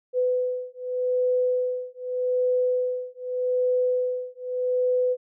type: beating tone pair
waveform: sine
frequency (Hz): 501 / 501.83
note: B4 / B4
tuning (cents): +25 / +28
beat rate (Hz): 0.83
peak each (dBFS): -25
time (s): 0.13-5.17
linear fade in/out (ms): 50
effects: none